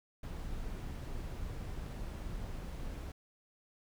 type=noise; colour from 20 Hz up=brown; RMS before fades=-41 dBFS; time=0.23-3.12 s; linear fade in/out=5 ms; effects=none